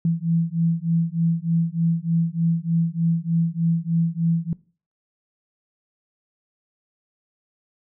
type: beating tone pair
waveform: sine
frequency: 164.81 / 168.11 Hz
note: E3 / E3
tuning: 0 / +34 cents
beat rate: 3.3 Hz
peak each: -22 dBFS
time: 0.05-4.53 s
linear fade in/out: 2 ms
effects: noise-tail reverb RT60 0.4 s tail -21 dB re dry